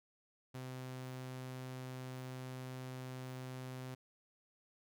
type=tone; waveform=sawtooth; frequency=128.7 Hz; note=C3; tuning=28 cents flat; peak=-40 dBFS; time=0.54-3.95 s; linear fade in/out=10 ms; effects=none